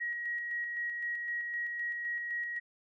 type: tone with tremolo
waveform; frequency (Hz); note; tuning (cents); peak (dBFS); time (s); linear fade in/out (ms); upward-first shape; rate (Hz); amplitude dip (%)
sine; 1900; A#6; +33; -32; 0-2.6; 20; square; 3.9; 30
effects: none